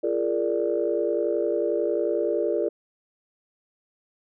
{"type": "chord", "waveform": "sine", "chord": "Bb dominant seventh", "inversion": "second", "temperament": "equal with one note detuned", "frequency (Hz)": [343.6, 415.3, 466.2, 587.3], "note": ["F4", "Ab4", "Bb4", "D5"], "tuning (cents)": [-28, 0, 0, 0], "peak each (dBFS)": -27, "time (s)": [0.03, 2.69], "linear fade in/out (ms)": 10, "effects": ["tanh soft clip ceiling -11 dBFS"]}